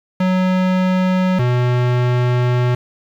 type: tone pair in turn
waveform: square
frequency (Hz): 185 / 123.47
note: F#3 / B2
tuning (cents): 0 / 0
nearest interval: perfect fifth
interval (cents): 700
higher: first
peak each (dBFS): -14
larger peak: neither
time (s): 0.2-1.39 / 1.39-2.75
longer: second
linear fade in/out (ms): 5
effects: low-pass 3000 Hz 12 dB/octave + 7-bit